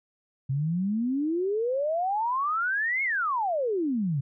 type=exponential two-way sweep; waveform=sine; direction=up then down; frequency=130 to 2207 to 130 Hz; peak=-24 dBFS; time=0.49-4.21 s; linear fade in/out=10 ms; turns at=3.03 s; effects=none